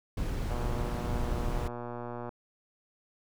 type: noise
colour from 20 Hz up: brown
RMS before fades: -32 dBFS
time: 0.17-1.68 s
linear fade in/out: 5 ms
type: click train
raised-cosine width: 1 ms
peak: -25 dBFS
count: 216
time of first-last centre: 0.5-2.292 s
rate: 120 Hz
effects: none